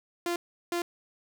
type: tone bursts at uneven times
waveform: sawtooth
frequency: 346.1 Hz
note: F4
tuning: 16 cents flat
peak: -24 dBFS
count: 2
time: 0.26-0.36 / 0.72-0.82 s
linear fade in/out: 2 ms
effects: none